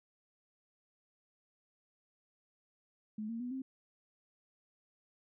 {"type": "tone with pitch steps", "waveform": "sine", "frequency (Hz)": [214.3, 229.7, 246.2, 263.8], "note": ["A3", "A#3", "B3", "C4"], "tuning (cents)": [-45, -25, -5, 14], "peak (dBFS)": -37, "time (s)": [3.18, 3.62], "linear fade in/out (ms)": 5, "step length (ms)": 110, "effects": []}